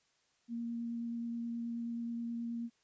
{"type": "tone with vibrato", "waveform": "sine", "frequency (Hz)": 233.8, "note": "A#3", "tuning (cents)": 5, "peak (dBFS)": -36, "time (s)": [0.48, 2.7], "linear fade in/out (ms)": 50, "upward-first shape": "sine", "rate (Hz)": 9.4, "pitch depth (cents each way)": 9, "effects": ["white hiss -74 dBFS RMS until 2.83 s", "resampled to 16000 Hz"]}